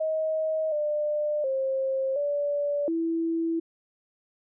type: tone with pitch steps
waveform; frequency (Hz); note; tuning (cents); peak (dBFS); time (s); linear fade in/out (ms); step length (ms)
sine; 631 / 598 / 533 / 578 / 329.9; D#5 / D5 / C5 / D5 / E4; +24 / +31 / +32 / -28 / +1; -24; 0-3.6; 10; 720
effects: none